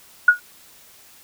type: tone with exponential decay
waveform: sine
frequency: 1451 Hz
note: F#6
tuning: 34 cents flat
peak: -4 dBFS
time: 0.28-0.4 s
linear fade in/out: 5 ms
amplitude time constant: 24 ms
effects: white hiss -49 dBFS RMS until 1.23 s